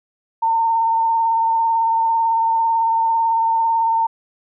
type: tone with vibrato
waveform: sine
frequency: 908 Hz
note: A#5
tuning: 46 cents flat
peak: -14 dBFS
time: 0.42-4.07 s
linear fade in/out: 10 ms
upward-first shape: sine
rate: 18 Hz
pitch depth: 21 cents each way
effects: none